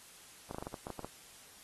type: clicks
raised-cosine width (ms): 1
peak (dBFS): -27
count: 10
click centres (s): 0.511 / 0.546 / 0.584 / 0.625 / 0.669 / 0.742 / 0.869 / 0.903 / 0.993 / 1.046
effects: white hiss -56 dBFS RMS until 1.63 s + AAC 32 kbps